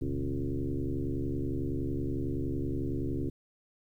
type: tone with frequency modulation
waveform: sine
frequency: 130 Hz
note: C3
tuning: 11 cents flat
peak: -29 dBFS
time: 0.01-3.3 s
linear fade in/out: 10 ms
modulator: 70.8 Hz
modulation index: 3.5
effects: 11-bit